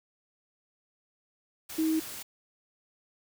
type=tone in noise; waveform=sine; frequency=317.7 Hz; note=D#4; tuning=36 cents sharp; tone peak=-24 dBFS; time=1.78-2 s; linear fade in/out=10 ms; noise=white; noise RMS=-41 dBFS; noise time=1.69-2.23 s; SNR=+14 dB; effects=none